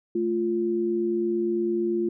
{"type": "tone pair together", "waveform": "sine", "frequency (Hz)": [219.2, 348], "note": ["A3", "F4"], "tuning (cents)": [-6, -6], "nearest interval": "minor sixth", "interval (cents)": 800, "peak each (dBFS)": [-29, -23], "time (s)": [0.15, 2.09], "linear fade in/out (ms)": 5, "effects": []}